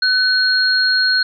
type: tone pair together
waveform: sine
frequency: 1508 / 4265 Hz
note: F#6 / C8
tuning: +32 / +32 cents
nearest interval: octave + tritone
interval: 1800 cents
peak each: -15 dBFS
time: 0.02-1.23 s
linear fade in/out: 5 ms
effects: none